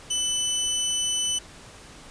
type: tone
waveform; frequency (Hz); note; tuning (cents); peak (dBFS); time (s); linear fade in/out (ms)
20% pulse; 3000; F#7; +23; -18; 0.1-1.39; 10
effects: pink hiss -46 dBFS RMS until 2.1 s + resampled to 22050 Hz